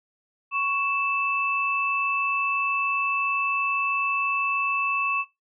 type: tone pair together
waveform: sine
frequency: 1110.6 / 2637 Hz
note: C#6 / E7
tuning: +3 / 0 cents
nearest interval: octave + minor third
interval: 1497 cents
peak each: -25 dBFS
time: 0.51-5.25 s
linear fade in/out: 50 ms
effects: noise-tail reverb RT60 0.2 s tail -19 dB re dry